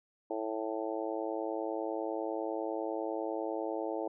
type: harmonic tone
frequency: 110 Hz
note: A2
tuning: in tune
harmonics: 3 / 4 / 5 / 6 / 7 / 8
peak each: -38 / -39 / -39 / -41 / -43 / -44 dBFS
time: 0.3-4.08 s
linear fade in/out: 5 ms
effects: none